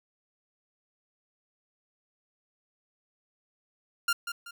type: tone with echo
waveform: sawtooth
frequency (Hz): 1396.9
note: F6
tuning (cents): 0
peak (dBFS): -20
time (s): 4.08-4.13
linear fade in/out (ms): 5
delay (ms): 190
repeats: 2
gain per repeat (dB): -9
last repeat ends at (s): 4.51
effects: none